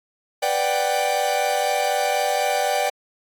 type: chord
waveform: 45% pulse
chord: G major seventh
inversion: first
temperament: equal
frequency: 493.9 / 587.3 / 740 / 784 Hz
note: B4 / D5 / F#5 / G5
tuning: 0 / 0 / 0 / 0 cents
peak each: -28 / -24 / -27 / -23 dBFS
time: 0.42-2.9 s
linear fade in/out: 10 ms
effects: AAC 64 kbps